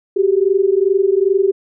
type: tone pair together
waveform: sine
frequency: 378 / 400.5 Hz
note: F#4 / G4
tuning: +37 / +37 cents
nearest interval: minor second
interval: 100 cents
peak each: -14 / -14 dBFS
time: 0.16-1.52 s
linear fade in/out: 10 ms
effects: none